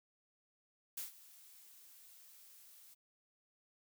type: noise with ADSR envelope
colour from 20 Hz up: blue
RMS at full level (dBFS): -41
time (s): 0.97-2.95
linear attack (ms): 7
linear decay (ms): 130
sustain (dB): -19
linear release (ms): 19
effects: none